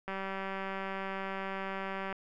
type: click train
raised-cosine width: 0.5 ms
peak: -23 dBFS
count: 396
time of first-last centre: 0.08-2.127 s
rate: 193 Hz
effects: none